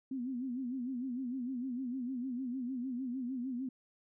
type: tone with vibrato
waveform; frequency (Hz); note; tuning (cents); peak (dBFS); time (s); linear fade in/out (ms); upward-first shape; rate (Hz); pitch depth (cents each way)
sine; 253; B3; +42; -35; 0.11-3.69; 5; sine; 6.6; 110
effects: none